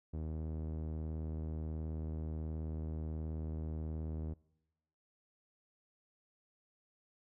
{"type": "tone with low-pass filter", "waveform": "sawtooth", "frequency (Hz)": 78.6, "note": "D#2", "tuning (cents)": 18, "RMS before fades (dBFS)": -40, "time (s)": [0.13, 4.34], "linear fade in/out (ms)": 10, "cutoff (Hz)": 430, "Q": 0.71, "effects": ["noise-tail reverb RT60 0.9 s tail -23 dB re dry"]}